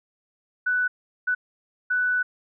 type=tone bursts at uneven times; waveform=sine; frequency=1489 Hz; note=F#6; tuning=11 cents sharp; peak=-20 dBFS; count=3; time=0.66-0.88 / 1.27-1.35 / 1.9-2.23 s; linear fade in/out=10 ms; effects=none